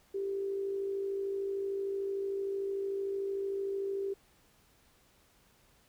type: tone with amplitude modulation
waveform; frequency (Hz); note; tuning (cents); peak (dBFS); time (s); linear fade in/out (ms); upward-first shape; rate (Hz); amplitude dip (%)
sine; 393.2; G4; +5; -30; 0.14-4.14; 10; sine; 53.3; 40
effects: pink hiss -66 dBFS RMS until 5.88 s